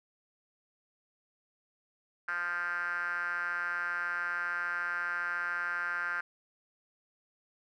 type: tone with band-pass filter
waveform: 5% pulse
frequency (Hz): 174.61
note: F3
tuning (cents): 0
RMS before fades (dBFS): -34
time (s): 2.28-6.21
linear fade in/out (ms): 5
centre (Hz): 1500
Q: 8.9
effects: none